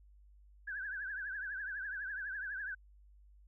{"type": "tone with vibrato", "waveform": "sine", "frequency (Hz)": 1600, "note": "G6", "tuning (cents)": 35, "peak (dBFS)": -38, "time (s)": [0.67, 2.75], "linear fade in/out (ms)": 10, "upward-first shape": "triangle", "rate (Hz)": 12, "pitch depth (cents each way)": 140, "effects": ["added 50 Hz sine -58 dBFS peak until 3.47 s"]}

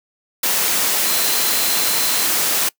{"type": "tone in noise", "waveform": "sine", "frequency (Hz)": 4087, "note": "C8", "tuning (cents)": -41, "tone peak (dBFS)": -26, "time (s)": [1.05, 2.27], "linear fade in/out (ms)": 5, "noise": "white", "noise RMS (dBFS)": -18, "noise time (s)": [0.43, 2.69], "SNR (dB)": -11, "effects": ["noise-tail reverb RT60 0.1 s tail -23 dB re dry", "high-pass 200 Hz 12 dB/octave"]}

